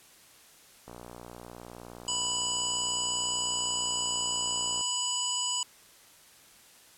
click train, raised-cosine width 1 ms, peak -30 dBFS, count 236, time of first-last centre 0.88-4.81 s, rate 59.8 Hz
harmonic tone, 987.8 Hz, B5, in tune, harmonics 1 / 3 / 5 / 7 / 8, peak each -38 / -32 / -38 / -34 / -34 dBFS, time 2.08-5.63 s, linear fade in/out 2 ms
effects white hiss -56 dBFS RMS until 6.97 s + low-pass 12000 Hz 12 dB/octave

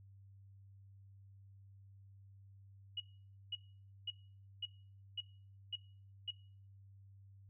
sine tone bursts, 2900 Hz, F#7, 35 cents flat, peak -38 dBFS, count 7, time 2.97-6.307 s, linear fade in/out 5 ms, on 31 ms, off 520 ms, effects noise-tail reverb RT60 0.5 s tail -19 dB re dry + added 98 Hz sine -57 dBFS peak until 7.49 s

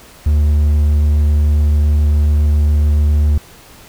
triangle tone, 74.4 Hz, D2, 23 cents sharp, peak -7 dBFS, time 0.26-3.38 s, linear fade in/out 5 ms, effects pink hiss -41 dBFS RMS until 3.88 s

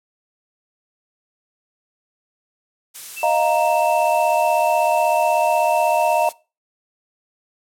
blue noise, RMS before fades -32 dBFS, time 2.94-6.33 s, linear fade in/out 20 ms
sine tone, 2661 Hz, E7, 16 cents sharp, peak -28 dBFS, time 3.16-6.3 s, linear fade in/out 20 ms
sine chord, Eb suspended second, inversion none, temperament equal, 622.3 / 698.5 / 932.3 Hz, Eb5 / F5 / Bb5, 0 / 0 / 0 cents, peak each -19 dBFS, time 3.23-6.29 s, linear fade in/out 2 ms
effects noise-tail reverb RT60 0.3 s tail -22 dB re dry + low-pass 12000 Hz 12 dB/octave

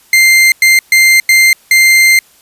40% pulse tone bursts at uneven times, 2093 Hz, C7, in tune, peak -3 dBFS, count 5, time 0.13-0.52 / 0.62-0.79 / 0.92-1.2 / 1.29-1.53 / 1.71-2.19 s, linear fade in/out 2 ms, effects white hiss -46 dBFS RMS until 2.41 s + resampled to 32000 Hz

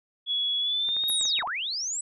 sine tone with pitch glide, 3375 to 3766 Hz, G#7 to A#7, +27 to +17 cents, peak -24 dBFS, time 0.26-1.43 s, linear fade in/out 50 ms, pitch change +190 cents, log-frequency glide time 0.6-1.09 s
clicks, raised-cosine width 0.5 ms, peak -28 dBFS, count 9, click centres 0.889 / 0.966 / 1.038 / 1.099 / 1.212 / 1.254 / 1.39 / 1.424 / 1.474 s
sine linear two-way sweep, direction down then up, 11810 to 661 to 8020 Hz, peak -28 dBFS, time 1.08-2.01 s, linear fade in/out 5 ms, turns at 1.44 s
effects none

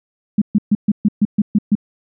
sine tone bursts, 207.7 Hz, G#3, in tune, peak -9 dBFS, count 9, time 0.38-1.753 s, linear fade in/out 5 ms, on 37 ms, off 130 ms, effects none

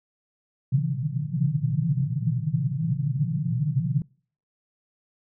pink band-pass noise, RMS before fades -25 dBFS, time 0.72-4.02 s, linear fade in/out 2 ms, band 120 to 170 Hz, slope 96 dB/octave, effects noise-tail reverb RT60 0.5 s tail -26 dB re dry

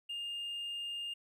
triangle tone, 2819 Hz, F7, 16 cents sharp, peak -35 dBFS, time 0.09-1.14 s, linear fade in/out 10 ms, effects tanh soft clip ceiling -32 dBFS

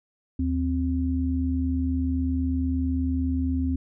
sine tone pair together, 77.77 / 261.6 Hz, D#2 / C4, 0 / 0 cents, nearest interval octave + major sixth, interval 2100 cents, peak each -25 dBFS, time 0.39-3.76 s, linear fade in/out 5 ms, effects none

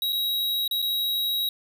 square tone with dropouts, 3836 Hz, A#7, 49 cents sharp, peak -24 dBFS, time 0.02-1.49 s, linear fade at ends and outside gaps 2 ms, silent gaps 0.124-0.128 / 0.678-0.711 / 0.819-0.824 s, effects none

